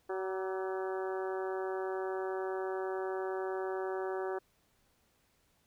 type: harmonic tone with a mistuned harmonic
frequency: 189 Hz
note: F#3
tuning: 37 cents sharp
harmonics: 2 / 3 / 4 / 5 / 6 / 7 / 8 / 9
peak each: -35 / -43 / -42 / -47 / -48 / -51 / -49 / -51 dBFS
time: 0.09-4.39 s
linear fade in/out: 10 ms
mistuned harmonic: 6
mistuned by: +51 cents
effects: pink hiss -72 dBFS RMS until 5.66 s